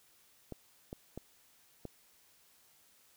clicks, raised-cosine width 2 ms, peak -28 dBFS, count 4, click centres 0.523 / 0.929 / 1.176 / 1.853 s, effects white hiss -66 dBFS RMS until 3.16 s

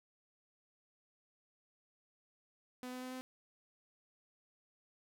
sawtooth tone with pitch steps, 251.2 / 253.1 / 255 / 256.9 Hz, B3 / B3 / C4 / C4, +30 / +43 / -44 / -32 cents, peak -39 dBFS, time 2.83-3.21 s, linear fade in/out 0 ms, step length 95 ms, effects none

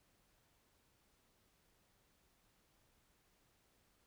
silence, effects pink hiss -75 dBFS RMS until 4.06 s

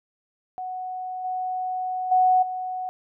sine tone with level steps, 740 Hz, F#5, in tune, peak -29 / -25 / -15 / -27 dBFS, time 0.58-2.89 s, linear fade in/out 0 ms, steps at 1.24 / 2.11 / 2.42 s, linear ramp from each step 10 ms, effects none

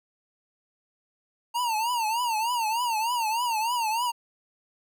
square tone with vibrato, 920 Hz, A#5, 23 cents flat, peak -25 dBFS, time 1.54-4.12 s, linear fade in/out 20 ms, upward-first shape triangle, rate 3.3 Hz, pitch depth 150 cents each way, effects none

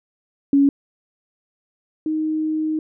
sine tone pair in turn, 279.7 / 311.9 Hz, C#4 / D#4, +16 / +4 cents, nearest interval major second, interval 188 cents, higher second, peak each -11 / -19 dBFS, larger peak first, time 0.53-0.69 / 2.06-2.79 s, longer second, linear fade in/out 2 ms, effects none

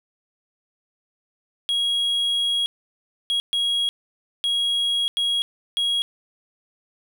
triangle tone bursts at uneven times, 3300 Hz, G#7, 12 cents flat, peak -18 dBFS, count 6, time 1.69-2.66 / 3.3-3.4 / 3.53-3.89 / 4.44-5.08 / 5.17-5.42 / 5.77-6.02 s, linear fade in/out 0 ms, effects none

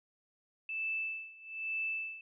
sine tone with tremolo, 2637 Hz, E7, in tune, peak -32 dBFS, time 0.69-2.21 s, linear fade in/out 2 ms, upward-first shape sine, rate 1.1 Hz, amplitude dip 90%, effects none

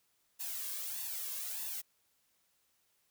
blue noise with flanger, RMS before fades -40 dBFS, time 0.39-1.82 s, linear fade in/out 20 ms, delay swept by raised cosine 1.1 to 1.85 ms, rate 1.6 Hz, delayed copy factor +0.65, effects white hiss -75 dBFS RMS until 3.1 s

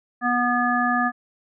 harmonic tone, 244 Hz, B3, 21 cents flat, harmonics 1 / 3 / 5 / 7, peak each -24 / -24 / -24 / -24 dBFS, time 0.21-1.12 s, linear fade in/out 50 ms, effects none

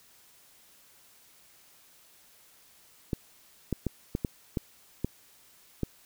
clicks, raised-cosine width 3 ms, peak -15 dBFS, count 8, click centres 3.132 / 3.727 / 3.867 / 4.151 / 4.248 / 4.572 / 5.046 / 5.833 s, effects white hiss -59 dBFS RMS until 6.05 s

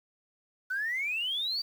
sine exponential sweep, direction up, 1480 to 4699 Hz, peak -28 dBFS, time 0.7-1.62 s, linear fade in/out 10 ms, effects tanh soft clip ceiling -25 dBFS + 9-bit

